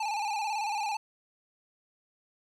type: tone with vibrato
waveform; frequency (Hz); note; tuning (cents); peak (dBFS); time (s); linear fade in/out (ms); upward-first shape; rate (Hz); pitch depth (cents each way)
square; 846; G#5; +32; -30; 0-0.97; 5; square; 18; 66
effects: low-pass 7000 Hz 12 dB/octave + 11-bit